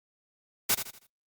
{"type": "noise with echo", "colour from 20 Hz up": "white", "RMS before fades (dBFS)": -24, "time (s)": [0.69, 0.75], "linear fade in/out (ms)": 10, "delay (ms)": 80, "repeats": 4, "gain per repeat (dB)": -9, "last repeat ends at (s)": 1.07, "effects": ["noise-tail reverb RT60 0.1 s tail -18 dB re dry", "Opus 48 kbps"]}